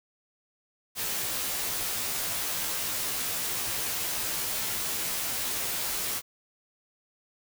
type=noise with comb filter; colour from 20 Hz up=white; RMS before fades=-31 dBFS; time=0.95-6.22 s; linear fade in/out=50 ms; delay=14 ms; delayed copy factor=-0.75; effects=none